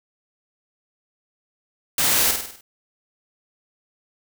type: noise with echo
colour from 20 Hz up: white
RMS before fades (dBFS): -20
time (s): 1.98-2.31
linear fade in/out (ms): 2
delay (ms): 50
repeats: 6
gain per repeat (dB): -5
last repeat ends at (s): 2.61
effects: none